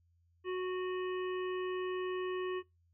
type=harmonic tone with a mistuned harmonic; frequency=368.3 Hz; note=F#4; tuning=8 cents flat; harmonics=1 / 3 / 5 / 7 / 8; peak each=-34 / -44 / -48 / -51 / -52 dBFS; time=0.44-2.63 s; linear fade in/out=50 ms; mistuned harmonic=7; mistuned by=-34 cents; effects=noise-tail reverb RT60 0.2 s tail -23 dB re dry + added 85 Hz sine -68 dBFS peak until 2.93 s